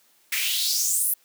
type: noise with high-pass filter sweep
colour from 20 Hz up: white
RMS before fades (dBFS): -24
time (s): 0.32-1.14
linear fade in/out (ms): 5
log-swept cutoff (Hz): 2000 to 12000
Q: 4.4
effects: white hiss -61 dBFS RMS until 1.24 s + high-pass 200 Hz 12 dB/octave